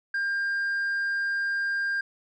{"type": "tone", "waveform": "sine", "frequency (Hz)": 1600, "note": "G6", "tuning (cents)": 35, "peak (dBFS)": -22, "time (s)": [0.14, 2.01], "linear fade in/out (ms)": 5, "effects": ["tanh soft clip ceiling -24 dBFS"]}